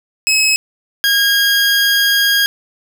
20% pulse tone pair in turn, 2568 / 1629.5 Hz, E7 / G#6, -46 / -33 cents, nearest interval minor sixth, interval 787 cents, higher first, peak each -6 dBFS, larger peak neither, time 0.27-0.56 / 1.04-2.46 s, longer second, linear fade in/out 0 ms, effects none

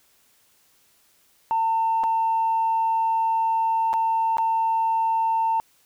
sine tone with dropouts, 900 Hz, A5, 39 cents sharp, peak -18 dBFS, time 1.51-5.6 s, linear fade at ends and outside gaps 0 ms, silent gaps 2.035-2.039 / 3.931-3.938 / 4.37-4.383 s, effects tanh soft clip ceiling -15 dBFS + white hiss -61 dBFS RMS until 5.85 s

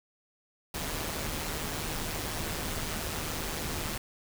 pink noise with amplitude modulation, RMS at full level -32 dBFS, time 0.74-3.98 s, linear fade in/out 5 ms, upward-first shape sine, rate 155 Hz, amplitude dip 55%, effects none

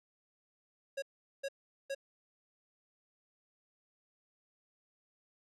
square tone bursts, 549 Hz, C#5, 17 cents flat, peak -36 dBFS, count 3, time 0.97-1.949 s, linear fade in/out 10 ms, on 53 ms, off 410 ms, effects low-pass 9000 Hz 12 dB/octave

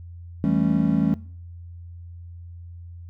triangle chord, A dominant seventh, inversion second, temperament just, 165 / 198 / 220 / 275 Hz, E3 / G3 / A3 / C#4, +2 / +18 / 0 / -14 cents, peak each -22 dBFS, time 0.44-1.14 s, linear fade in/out 0 ms, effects noise-tail reverb RT60 0.5 s tail -21 dB re dry + added 86 Hz sine -37 dBFS peak until 3.09 s

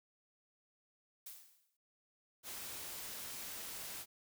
blue noise with exponential decay, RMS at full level -47 dBFS, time 1.26-1.77 s, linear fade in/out 5 ms, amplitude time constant 110 ms
white noise, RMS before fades -46 dBFS, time 2.43-4.06 s, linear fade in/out 50 ms
effects none

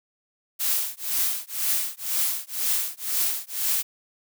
blue noise with tremolo, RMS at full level -22 dBFS, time 0.59-3.83 s, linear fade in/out 20 ms, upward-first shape triangle, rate 2 Hz, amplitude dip 100%, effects none

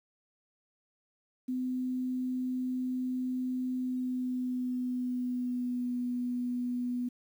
sine tone with pitch glide, 254.3 to 246.1 Hz, C4 to B3, -49 to -6 cents, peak -30 dBFS, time 1.48-7.09 s, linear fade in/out 10 ms, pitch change -57 cents, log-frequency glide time 3.76-5.94 s, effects 10-bit

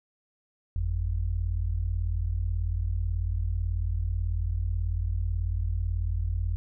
sine tone pair together, 48.88 / 87.1 Hz, G1 / F2, -4 / -4 cents, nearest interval minor seventh, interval 1000 cents, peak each -28 / -28 dBFS, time 0.76-6.56 s, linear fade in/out 0 ms, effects none

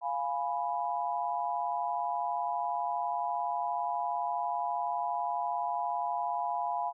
sine chord, F diminished, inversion none, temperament equal, 698.5 / 830.6 / 987.8 Hz, F5 / Ab5 / Cb6, 0 / 0 / 0 cents, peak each -34 dBFS, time 0.01-6.93 s, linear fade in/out 50 ms, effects none

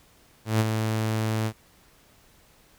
sawtooth tone with ADSR envelope, 110 Hz, A2, in tune, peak -14 dBFS, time 0.45-1.53 s, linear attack 150 ms, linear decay 34 ms, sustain -6 dB, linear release 67 ms, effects pink hiss -58 dBFS RMS until 2.78 s

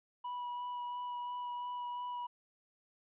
triangle tone with vibrato, 978 Hz, B5, 17 cents flat, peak -36 dBFS, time 0.24-2.27 s, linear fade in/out 10 ms, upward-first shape sine, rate 2.9 Hz, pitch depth 11 cents each way, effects resampled to 8000 Hz + 13-bit

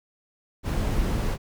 brown noise, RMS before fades -25 dBFS, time 0.63-1.38 s, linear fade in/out 50 ms, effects none

